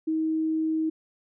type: tone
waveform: sine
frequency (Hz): 317.3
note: D#4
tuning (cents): +34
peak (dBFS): -23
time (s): 0.07-0.9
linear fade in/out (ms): 10
effects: none